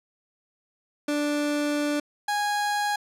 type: tone pair in turn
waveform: 30% pulse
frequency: 293.7 / 825.9 Hz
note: D4 / G#5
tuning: 0 / -10 cents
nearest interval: octave + tritone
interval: 1790 cents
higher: second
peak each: -21 dBFS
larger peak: neither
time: 1.08-2 / 2.28-2.96 s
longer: first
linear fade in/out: 5 ms
effects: low-pass 11000 Hz 12 dB/octave